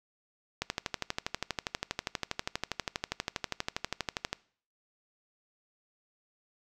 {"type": "click train", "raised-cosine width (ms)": 0.2, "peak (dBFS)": -13, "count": 47, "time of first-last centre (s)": [0.62, 4.33], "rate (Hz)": 12.4, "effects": ["noise-tail reverb RT60 0.5 s tail -22 dB re dry"]}